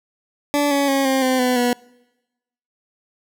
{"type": "tone with pitch steps", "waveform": "20% pulse", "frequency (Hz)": [289.2, 281.1, 273.3, 265.7, 258.2, 251, 244], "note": ["D4", "C#4", "C#4", "C4", "C4", "B3", "B3"], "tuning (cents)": [-27, 24, -24, 27, -23, 28, -21], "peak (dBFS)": -11, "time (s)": [0.54, 1.73], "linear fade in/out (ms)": 0, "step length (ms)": 170, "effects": ["noise-tail reverb RT60 1.0 s tail -25 dB re dry"]}